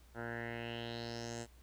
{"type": "tone with low-pass filter sweep", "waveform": "10% pulse", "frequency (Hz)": 117.1, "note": "A#2", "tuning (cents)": 8, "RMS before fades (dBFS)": -43, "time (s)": [0.14, 1.47], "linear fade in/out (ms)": 50, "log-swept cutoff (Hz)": [1300, 8000], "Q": 4.2, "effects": ["added 60 Hz sine -58 dBFS peak until 1.62 s", "pink hiss -67 dBFS RMS until 1.62 s"]}